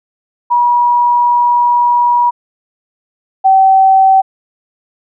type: tone pair in turn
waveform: sine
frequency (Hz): 964 / 768.2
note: B5 / G5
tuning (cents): -42 / -35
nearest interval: major third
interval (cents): 393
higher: first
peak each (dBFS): -7 / -4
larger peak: second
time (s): 0.5-2.31 / 3.44-4.22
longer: first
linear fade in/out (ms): 20
effects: none